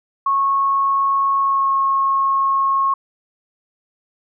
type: tone with pitch glide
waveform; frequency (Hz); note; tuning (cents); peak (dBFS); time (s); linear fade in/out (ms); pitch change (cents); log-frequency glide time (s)
sine; 1098 to 1088.5; C#6 to C#6; -17 to -32; -14; 0.26-2.94; 5; -15; 1.41-1.72
effects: none